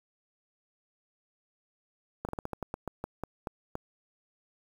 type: slowing click train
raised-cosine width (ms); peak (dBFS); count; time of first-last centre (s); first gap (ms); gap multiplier
1; -20; 13; 2.25-3.754; 38; 1.2
effects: 8-bit